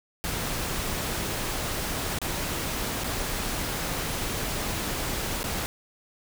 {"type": "noise with dropouts", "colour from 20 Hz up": "pink", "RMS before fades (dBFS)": -30, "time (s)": [0.24, 5.66], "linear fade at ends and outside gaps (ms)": 0, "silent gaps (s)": [[2.187, 2.216], [3.037, 3.043], [5.431, 5.441]], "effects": []}